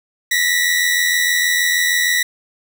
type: tone pair together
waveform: sawtooth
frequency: 1872.6 / 1959 Hz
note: A#6 / B6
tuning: +7 / -15 cents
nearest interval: minor second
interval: 78 cents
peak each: -16 / -12 dBFS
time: 0.31-2.23 s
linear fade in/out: 5 ms
effects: none